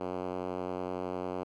5% pulse tone with band-pass filter, 90.9 Hz, F#2, 30 cents flat, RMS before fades -36 dBFS, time 0-1.44 s, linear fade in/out 10 ms, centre 400 Hz, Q 0.79, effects none

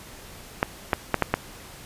clicks, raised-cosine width 0.5 ms, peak -4 dBFS, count 5, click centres 0.629 / 0.932 / 1.143 / 1.223 / 1.34 s, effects pink hiss -44 dBFS RMS until 1.85 s + resampled to 32000 Hz

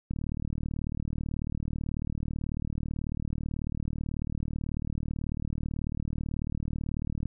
click train, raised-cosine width 5 ms, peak -20 dBFS, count 274, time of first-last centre 0.11-7.257 s, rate 38.2 Hz, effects none

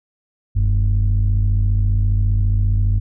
sine tone pair together, 44.01 / 98.8 Hz, F1 / G2, +14 / +14 cents, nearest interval octave + major second, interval 1400 cents, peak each -14 dBFS, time 0.55-3 s, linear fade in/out 20 ms, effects tanh soft clip ceiling -10 dBFS

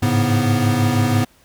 square tone cluster, 101.9 / 108 / 138.7 / 246.5 Hz, G#2 / A2 / C#3 / B3, -32 / -32 / +1 / -3 cents, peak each -23 / -19 / -24 / -20 dBFS, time 0.02-1.25 s, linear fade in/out 10 ms, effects pink hiss -54 dBFS RMS until 1.44 s

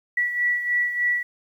sine beating tone pair, 1947 / 1950.3 Hz, B6 / B6, -25 / -22 cents, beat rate 3.3 Hz, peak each -21 / -28 dBFS, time 0.17-1.23 s, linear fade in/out 5 ms, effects 9-bit

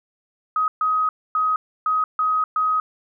sine tone bursts at uneven times, 1261 Hz, D#6, 23 cents sharp, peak -17 dBFS, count 6, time 0.56-0.68 / 0.81-1.09 / 1.35-1.56 / 1.86-2.04 / 2.19-2.44 / 2.56-2.8 s, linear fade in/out 2 ms, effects none

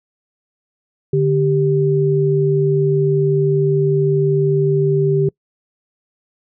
sine tone pair together, 146.83 / 392 Hz, D3 / G4, 0 / 0 cents, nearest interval octave + perfect fourth, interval 1700 cents, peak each -15 dBFS, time 1.13-5.29 s, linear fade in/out 5 ms, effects noise-tail reverb RT60 0.1 s tail -26 dB re dry

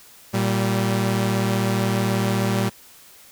sawtooth tone pair together, 115.01 / 193.9 Hz, A#2 / G3, -23 / -19 cents, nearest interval major sixth, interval 904 cents, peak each -18 dBFS, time 0.33-2.7 s, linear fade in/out 20 ms, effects white hiss -48 dBFS RMS until 3.31 s

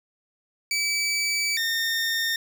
20% pulse tone pair in turn, 2300 / 1825.5 Hz, D7 / A#6, -37 / -37 cents, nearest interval major third, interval 400 cents, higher first, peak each -18 dBFS, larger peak neither, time 0.71-1.57 / 1.57-2.36 s, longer first, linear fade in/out 2 ms, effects none

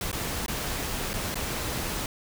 pink noise with dropouts, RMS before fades -31 dBFS, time 0.01-2.06 s, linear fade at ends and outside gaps 2 ms, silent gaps 0.116-0.128 / 0.462-0.481 / 1.133-1.138 / 1.344-1.355 s, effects none

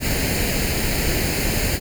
pink noise with comb filter, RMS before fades -21 dBFS, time 0-1.8 s, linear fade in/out 50 ms, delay 0.43 ms, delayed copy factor +0.65, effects none

